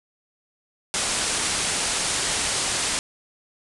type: low-pass noise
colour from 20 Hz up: white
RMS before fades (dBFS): -25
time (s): 0.94-2.99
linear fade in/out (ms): 0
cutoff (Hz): 10000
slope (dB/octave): 96
effects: none